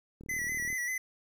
click train, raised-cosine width 3 ms, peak -35 dBFS, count 21, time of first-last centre 0.21-0.728 s, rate 38.6 Hz
square tone with vibrato, 1985 Hz, B6, 8 cents sharp, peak -32 dBFS, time 0.29-0.98 s, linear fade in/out 5 ms, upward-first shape square, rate 5.1 Hz, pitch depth 39 cents each way
effects 11-bit

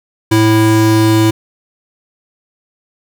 square tone pair together, 109.5 / 328.6 Hz, A2 / E4, -8 / -5 cents, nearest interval octave + perfect fifth, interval 1903 cents, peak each -12 dBFS, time 0.31-1.31 s, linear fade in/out 10 ms, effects none

